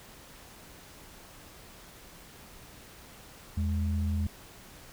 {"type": "tone pair together", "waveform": "sine", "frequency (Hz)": [82.41, 207.7], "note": ["E2", "G#3"], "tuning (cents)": [0, 0], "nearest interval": "octave + major third", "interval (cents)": 1600, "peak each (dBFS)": [-27, -34], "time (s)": [3.57, 4.27], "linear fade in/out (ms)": 5, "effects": ["pink hiss -51 dBFS RMS until 4.92 s"]}